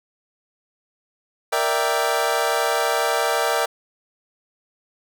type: chord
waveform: 25% pulse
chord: E half-diminished seventh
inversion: second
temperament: equal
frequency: 466.2 / 587.3 / 659.3 / 784 Hz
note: Bb4 / D5 / E5 / G5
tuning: 0 / 0 / 0 / 0 cents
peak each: -21 dBFS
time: 1.52-3.66 s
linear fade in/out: 10 ms
effects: none